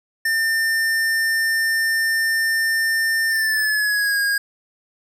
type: tone with pitch glide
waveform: square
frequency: 1800 to 1631.6 Hz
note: A6 to G#6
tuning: +39 to -31 cents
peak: -18 dBFS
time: 0.25-4.38 s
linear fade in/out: 5 ms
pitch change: -170 cents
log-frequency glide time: 3.29-4.2 s
effects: none